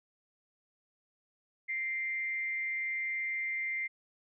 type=tone with amplitude modulation; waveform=sine; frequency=2093 Hz; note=C7; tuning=in tune; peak=-30 dBFS; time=1.68-3.88 s; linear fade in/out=20 ms; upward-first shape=sine; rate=244 Hz; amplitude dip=40%; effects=none